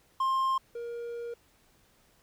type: tone pair in turn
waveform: triangle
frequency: 1059 / 471.7 Hz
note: C6 / A#4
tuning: +21 / +20 cents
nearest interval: octave + major second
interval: 1401 cents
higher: first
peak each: -23 / -33 dBFS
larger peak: first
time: 0.2-0.58 / 0.75-1.34 s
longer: second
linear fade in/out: 5 ms
effects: pink hiss -65 dBFS RMS until 2.22 s